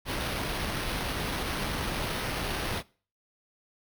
pink noise with sample-and-hold, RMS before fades -32 dBFS, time 0.05-2.83 s, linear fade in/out 50 ms, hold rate 7350 Hz, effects noise-tail reverb RT60 0.4 s tail -22 dB re dry

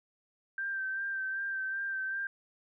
sine tone with vibrato, 1568 Hz, G6, in tune, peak -32 dBFS, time 0.58-2.27 s, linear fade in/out 2 ms, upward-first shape sine, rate 2.6 Hz, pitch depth 27 cents each way, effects none

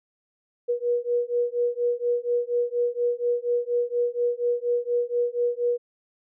sine beating tone pair, 480 / 484.2 Hz, B4 / B4, -49 / -34 cents, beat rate 4.2 Hz, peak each -25 dBFS, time 0.68-5.78 s, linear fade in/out 20 ms, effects none

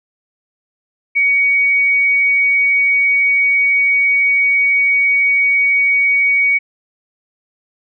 sine tone, 2247 Hz, C#7, 23 cents sharp, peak -10 dBFS, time 1.15-6.59 s, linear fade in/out 20 ms, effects none

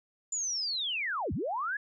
sine linear two-way sweep, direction down then up, 7140 to 61.74 to 1726 Hz, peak -30 dBFS, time 0.32-1.77 s, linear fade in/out 5 ms, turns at 1.33 s, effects none

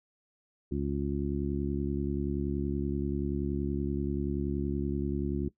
harmonic tone, 70.5 Hz, C#2, 30 cents sharp, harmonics 1 / 2 / 3 / 4 / 5, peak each -35 / -35 / -35 / -35 / -35 dBFS, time 0.71-5.49 s, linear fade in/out 10 ms, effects noise-tail reverb RT60 0.1 s tail -18 dB re dry

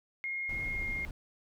sine tone with pitch glide, 2143 to 2131 Hz, C7 to C7, +41 to +31 cents, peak -33 dBFS, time 0.24-1.05 s, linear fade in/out 0 ms, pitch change -10 cents, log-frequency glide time 0.71-0.81 s
brown noise, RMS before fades -41 dBFS, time 0.49-1.11 s, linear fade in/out 2 ms
effects none

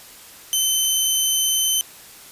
15% pulse tone pair in turn, 3069 / 3069 Hz, G7 / G7, -37 / -37 cents, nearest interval unison, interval 0 cents, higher neither, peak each -10 dBFS, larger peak neither, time 0.53-0.85 / 0.85-1.81 s, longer second, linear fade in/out 0 ms, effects white hiss -43 dBFS RMS until 2.31 s + resampled to 32000 Hz

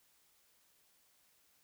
silence, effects white hiss -71 dBFS RMS until 1.63 s

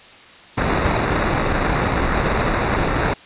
pink noise with sample-and-hold, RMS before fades -19 dBFS, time 0.57-3.14 s, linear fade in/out 10 ms, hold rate 3150 Hz, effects white hiss -43 dBFS RMS until 3.25 s + resampled to 8000 Hz

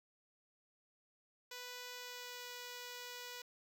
5% pulse tone with pitch glide, 493.9 to 490.2 Hz, B4 to B4, 0 to -13 cents, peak -35 dBFS, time 1.51-3.42 s, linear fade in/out 5 ms, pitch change -13 cents, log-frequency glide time 1.94-2.48 s, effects none

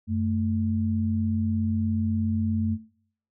sine tone pair together, 92.98 / 220.8 Hz, F#2 / A3, +9 / +6 cents, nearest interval octave + minor third, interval 1497 cents, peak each -26 dBFS, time 0.07-2.78 s, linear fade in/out 50 ms, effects noise-tail reverb RT60 0.6 s tail -20 dB re dry

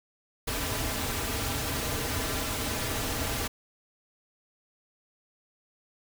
pink noise with comb filter, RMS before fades -31 dBFS, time 0.47-3.48 s, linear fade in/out 10 ms, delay 5.5 ms, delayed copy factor -0.65, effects none

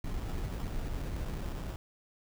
brown noise with sample-and-hold, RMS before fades -36 dBFS, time 0.04-1.76 s, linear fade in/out 2 ms, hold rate 2100 Hz, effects none

